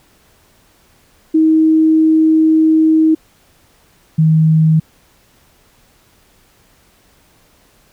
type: tone pair in turn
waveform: sine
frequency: 316.8 / 158.4 Hz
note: D#4 / D#3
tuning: +31 / +31 cents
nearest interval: octave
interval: 1200 cents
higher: first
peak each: -7 dBFS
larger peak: neither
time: 1.34-3.15 / 4.18-4.8 s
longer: first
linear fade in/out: 10 ms
effects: pink hiss -52 dBFS RMS until 7.92 s